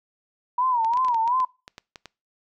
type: tone with vibrato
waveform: sine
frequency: 961 Hz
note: B5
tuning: 48 cents flat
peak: -19 dBFS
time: 0.58-1.45 s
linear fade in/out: 5 ms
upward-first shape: sine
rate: 2.8 Hz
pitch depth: 130 cents each way
type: clicks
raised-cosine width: 0.2 ms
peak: -22 dBFS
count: 12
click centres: 0.847 / 0.936 / 0.973 / 1.048 / 1.084 / 1.145 / 1.277 / 1.402 / 1.679 / 1.781 / 1.958 / 2.057 s
effects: noise-tail reverb RT60 0.3 s tail -24 dB re dry